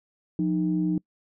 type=tone pair together; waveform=sine; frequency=177.2 / 308.7 Hz; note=F3 / D#4; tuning=+25 / -14 cents; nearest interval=minor seventh; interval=961 cents; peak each=-24 dBFS; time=0.39-0.98 s; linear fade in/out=2 ms; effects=noise-tail reverb RT60 0.1 s tail -26 dB re dry + tanh soft clip ceiling -14 dBFS

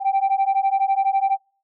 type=beating tone pair; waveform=sine; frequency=775 / 787 Hz; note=G5 / G5; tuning=-20 / +7 cents; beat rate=12 Hz; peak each=-18 dBFS; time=0-1.38 s; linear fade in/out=50 ms; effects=noise-tail reverb RT60 0.4 s tail -26 dB re dry + tanh soft clip ceiling -13 dBFS

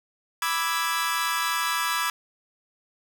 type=chord; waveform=sawtooth; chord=E dominant seventh; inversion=second; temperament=equal; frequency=987.8 / 1174.7 / 1318.5 / 1661.2 Hz; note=B5 / D6 / E6 / G#6; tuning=0 / 0 / 0 / 0 cents; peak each=-26 dBFS; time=0.42-2.1 s; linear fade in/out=2 ms; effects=none

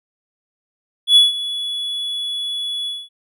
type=tone with ADSR envelope; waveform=triangle; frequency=3402 Hz; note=G#7; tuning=41 cents sharp; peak=-4 dBFS; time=1.07-3.09 s; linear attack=90 ms; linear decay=160 ms; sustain=-16 dB; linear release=220 ms; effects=none

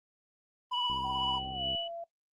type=tone with vibrato; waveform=triangle; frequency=976 Hz; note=B5; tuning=21 cents flat; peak=-31 dBFS; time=0.71-1.39 s; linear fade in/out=10 ms; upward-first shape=triangle; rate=16 Hz; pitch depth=56 cents each way
type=tone with tremolo; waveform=sine; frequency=2955 Hz; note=F#7; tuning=3 cents flat; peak=-30 dBFS; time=0.73-1.88 s; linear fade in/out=5 ms; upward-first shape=sine; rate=2.3 Hz; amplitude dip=75%
type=click train; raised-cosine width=3 ms; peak=-32 dBFS; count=57; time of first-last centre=0.9-1.748 s; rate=66 Hz
type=tone with pitch glide; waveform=sine; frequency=765 to 677.6 Hz; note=G5 to E5; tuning=-42 to +48 cents; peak=-38 dBFS; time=1.04-2.04 s; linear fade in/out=5 ms; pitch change=-210 cents; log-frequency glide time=1.52-1.65 s
effects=noise-tail reverb RT60 0.1 s tail -20 dB re dry + Opus 24 kbps

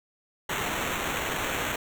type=noise with sample-and-hold; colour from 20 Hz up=white; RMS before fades=-30 dBFS; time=0.49-1.76 s; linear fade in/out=5 ms; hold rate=4900 Hz; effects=none

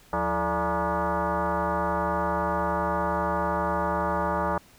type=tone with frequency modulation; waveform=sine; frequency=178.8 Hz; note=F3; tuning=41 cents sharp; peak=-23 dBFS; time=0.13-4.58 s; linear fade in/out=2 ms; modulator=255 Hz; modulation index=4.5; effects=pink hiss -55 dBFS RMS until 4.78 s

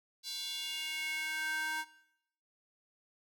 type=tone with high-pass filter sweep; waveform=square; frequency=312.6 Hz; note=D#4; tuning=8 cents sharp; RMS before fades=-38 dBFS; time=0.23-1.85 s; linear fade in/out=50 ms; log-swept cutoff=4300 to 1200 Hz; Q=3.6; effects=noise-tail reverb RT60 0.8 s tail -19 dB re dry

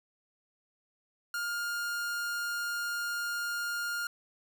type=tone; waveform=45% pulse; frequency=1412 Hz; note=F6; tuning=19 cents sharp; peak=-32 dBFS; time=1.34-4.07 s; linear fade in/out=2 ms; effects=none

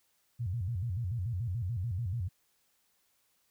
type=tone with vibrato; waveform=sine; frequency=103.83 Hz; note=G#2; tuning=in tune; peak=-31 dBFS; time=0.39-2.29 s; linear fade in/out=20 ms; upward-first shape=square; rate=6.9 Hz; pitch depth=240 cents each way; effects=white hiss -73 dBFS RMS until 3.5 s

